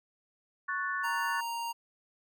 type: chord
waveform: sine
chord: F# minor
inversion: second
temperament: equal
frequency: 1108.7 / 1480 / 1760 Hz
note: C#6 / F#6 / A6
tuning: 0 / 0 / 0 cents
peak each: -35 dBFS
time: 0.68-1.41 s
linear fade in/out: 10 ms
type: tone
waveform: square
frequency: 932.3 Hz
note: A#5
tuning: in tune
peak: -34 dBFS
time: 1.03-1.73 s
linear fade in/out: 20 ms
effects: none